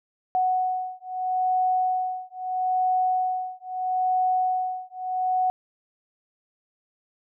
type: beating tone pair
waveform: sine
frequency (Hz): 740 / 740.77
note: F#5 / F#5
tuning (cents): 0 / +2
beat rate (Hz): 0.77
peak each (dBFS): -25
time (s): 0.35-5.5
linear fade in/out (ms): 0
effects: none